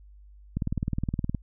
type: click train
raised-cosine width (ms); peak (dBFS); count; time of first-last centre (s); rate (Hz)
5; -15; 16; 0.57-1.347; 19.3
effects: added 50 Hz sine -48 dBFS peak until 1.42 s